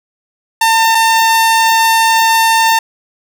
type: tone pair in turn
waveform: sawtooth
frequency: 902 / 902 Hz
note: A5 / A5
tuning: +43 / +43 cents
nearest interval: unison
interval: 0 cents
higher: neither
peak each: -4 dBFS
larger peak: neither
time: 0.61-0.95 / 0.95-2.79 s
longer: second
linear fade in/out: 5 ms
effects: none

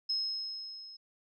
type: tone with level ramp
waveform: sine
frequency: 5160 Hz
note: E8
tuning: 38 cents flat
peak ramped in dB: -28 to -47 dBFS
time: 0.09-0.97 s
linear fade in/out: 10 ms
effects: none

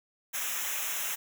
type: noise with comb filter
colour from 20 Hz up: white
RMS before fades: -33 dBFS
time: 0.33-1.16 s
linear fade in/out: 20 ms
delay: 0.22 ms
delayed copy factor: -1
effects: none

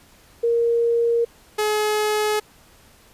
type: tone pair in turn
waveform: sine / sawtooth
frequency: 467.5 / 424.4 Hz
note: A#4 / G#4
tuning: +5 / +38 cents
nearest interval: major second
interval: 167 cents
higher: first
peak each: -16 / -15 dBFS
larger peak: second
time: 0.43-1.25 / 1.58-2.4 s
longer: neither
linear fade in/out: 10 ms
effects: pink hiss -52 dBFS RMS until 3.13 s + resampled to 32000 Hz

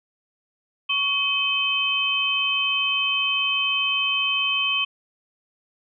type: tone cluster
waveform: sine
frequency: 1118 / 2556 / 3081 Hz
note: C#6 / D#7 / G7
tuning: +14 / +46 / -31 cents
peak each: -30 / -23 / -23 dBFS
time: 0.89-4.85 s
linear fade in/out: 10 ms
effects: none

